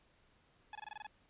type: tone bursts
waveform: sawtooth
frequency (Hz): 851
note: G#5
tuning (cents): +42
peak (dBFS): -40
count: 8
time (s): 0.73-1.067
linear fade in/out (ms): 2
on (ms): 22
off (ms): 23
effects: pink hiss -70 dBFS RMS until 1.29 s + resampled to 8000 Hz